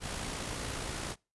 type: noise with amplitude modulation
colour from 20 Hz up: pink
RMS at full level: -36 dBFS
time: 0-1.16 s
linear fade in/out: 50 ms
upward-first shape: sine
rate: 57.3 Hz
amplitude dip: 40%
effects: noise-tail reverb RT60 0.3 s tail -26 dB re dry + resampled to 24000 Hz